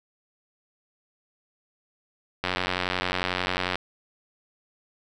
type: click train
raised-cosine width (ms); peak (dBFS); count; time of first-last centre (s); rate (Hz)
0.3; -9; 121; 2.44-3.756; 91.2
effects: none